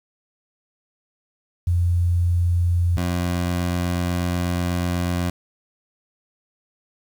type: tone pair in turn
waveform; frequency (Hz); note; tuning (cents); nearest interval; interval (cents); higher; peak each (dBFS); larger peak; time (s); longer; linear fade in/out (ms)
sine / 20% pulse; 87.31 / 88.17; F2 / F2; 0 / +17; unison; 17; second; -16; neither; 1.67-2.97 / 2.97-5.3; second; 5
effects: 8-bit